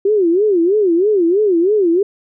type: tone with vibrato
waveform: sine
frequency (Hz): 377.9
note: F#4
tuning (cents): +37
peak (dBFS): -10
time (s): 0.05-2.03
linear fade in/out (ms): 5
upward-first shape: sine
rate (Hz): 3.1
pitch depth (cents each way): 230
effects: none